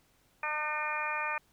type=harmonic tone with a mistuned harmonic; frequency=302.4 Hz; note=D#4; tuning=49 cents flat; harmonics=2 / 3 / 4 / 5 / 6 / 7 / 8; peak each=-43 / -37 / -37 / -40 / -39 / -45 / -36 dBFS; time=0.43-1.38 s; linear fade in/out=2 ms; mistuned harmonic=7; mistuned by=+34 cents; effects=pink hiss -68 dBFS RMS until 1.52 s